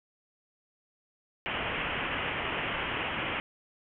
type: low-pass noise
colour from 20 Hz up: white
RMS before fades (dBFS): -33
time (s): 1.46-3.4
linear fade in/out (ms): 0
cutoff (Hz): 3100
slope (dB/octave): 96
effects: none